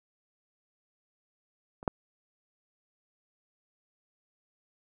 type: clicks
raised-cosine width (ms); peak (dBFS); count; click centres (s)
1; -30 / -11; 2; 1.829 / 1.878
effects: none